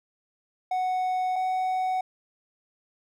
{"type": "tone pair in turn", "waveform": "triangle", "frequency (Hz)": [740, 745.6], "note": ["F#5", "F#5"], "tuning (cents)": [0, 13], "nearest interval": "unison", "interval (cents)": 13, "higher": "second", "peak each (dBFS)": -22, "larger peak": "neither", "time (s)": [[0.71, 1.36], [1.36, 2.01]], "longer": "neither", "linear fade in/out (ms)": 5, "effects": []}